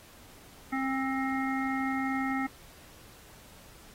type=harmonic tone with a mistuned harmonic; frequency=266.6 Hz; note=C4; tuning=33 cents sharp; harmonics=1 / 3 / 5 / 7 / 8; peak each=-30 / -35 / -37 / -38 / -39 dBFS; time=0.72-2.47 s; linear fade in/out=10 ms; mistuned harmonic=5; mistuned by=-21 cents; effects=pink hiss -54 dBFS RMS until 3.94 s + AAC 48 kbps